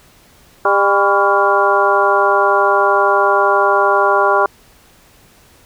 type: harmonic tone with a mistuned harmonic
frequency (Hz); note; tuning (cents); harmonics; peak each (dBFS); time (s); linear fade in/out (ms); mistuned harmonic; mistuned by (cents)
200; G3; +35; 2 / 3 / 4 / 5 / 6 / 7; -17 / -17 / -17 / -17 / -17 / -17; 0.65-4.46; 2; 6; -100
effects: pink hiss -48 dBFS RMS until 5.65 s